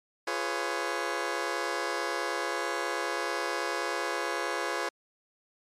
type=chord; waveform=15% pulse; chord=C# dominant seventh; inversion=first; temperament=just; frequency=346.5 / 415.8 / 498.9 / 554.4 Hz; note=E#4 / G#4 / B4 / C#5; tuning=-14 / +2 / +17 / 0 cents; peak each=-29 dBFS; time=0.27-4.89 s; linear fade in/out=5 ms; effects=low-pass 8000 Hz 12 dB/octave + MP3 96 kbps